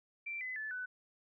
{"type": "tone with pitch steps", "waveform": "sine", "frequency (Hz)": [2349, 2021, 1739.5, 1497], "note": ["D7", "B6", "A6", "F#6"], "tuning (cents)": [0, 39, -20, 20], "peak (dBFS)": -38, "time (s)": [0.26, 0.86], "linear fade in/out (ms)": 10, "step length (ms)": 150, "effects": []}